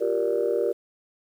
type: chord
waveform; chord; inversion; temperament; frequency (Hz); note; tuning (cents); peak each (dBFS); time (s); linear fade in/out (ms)
sine; G minor seventh; third; just; 352.8 / 392 / 470.4 / 588; F4 / G4 / Bb4 / D5; +18 / 0 / +16 / +2; -29 / -26 / -24 / -28; 0-0.73; 20
effects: tanh soft clip ceiling -13 dBFS + 9-bit